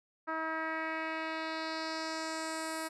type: tone with low-pass filter sweep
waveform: 10% pulse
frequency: 320 Hz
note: D#4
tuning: 49 cents sharp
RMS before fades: -37 dBFS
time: 0.27-2.89 s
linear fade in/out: 20 ms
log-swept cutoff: 1400 to 11000 Hz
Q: 2.1
effects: none